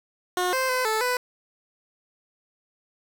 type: tone with pitch steps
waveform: 15% pulse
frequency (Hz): 361.2 / 521 / 509 / 437.3 / 497.7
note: F#4 / C5 / C5 / A4 / B4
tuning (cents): -42 / -7 / -48 / -11 / +13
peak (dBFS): -16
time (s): 0.37-1.17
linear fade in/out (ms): 2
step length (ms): 160
effects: 8-bit